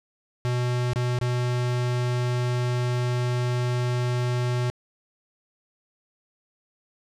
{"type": "tone with dropouts", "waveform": "square", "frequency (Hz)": 123.2, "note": "B2", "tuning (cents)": -4, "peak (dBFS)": -23, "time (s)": [0.45, 4.7], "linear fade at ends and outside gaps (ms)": 0, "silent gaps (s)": [[0.933, 0.959], [1.188, 1.213]], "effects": ["low-pass 7000 Hz 12 dB/octave", "9-bit"]}